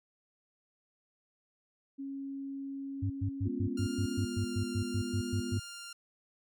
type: tone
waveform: sine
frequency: 274.5 Hz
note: C#4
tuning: 17 cents flat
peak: -37 dBFS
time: 1.98-4.25 s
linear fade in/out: 20 ms
type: tone bursts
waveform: sine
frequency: 100 Hz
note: G2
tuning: 35 cents sharp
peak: -29 dBFS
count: 14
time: 3.02-5.598 s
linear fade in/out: 10 ms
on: 82 ms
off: 110 ms
type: chord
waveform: sine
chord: F diminished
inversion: first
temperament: equal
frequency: 207.7 / 246.9 / 349.2 Hz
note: Ab3 / Cb4 / F4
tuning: 0 / 0 / 0 cents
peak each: -42 / -36 / -41 dBFS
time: 3.45-5.58 s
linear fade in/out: 10 ms
type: tone with vibrato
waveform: 10% pulse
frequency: 1400 Hz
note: F6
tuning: 4 cents sharp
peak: -35 dBFS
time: 3.77-5.93 s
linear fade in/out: 5 ms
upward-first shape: sine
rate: 0.79 Hz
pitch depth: 9 cents each way
effects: none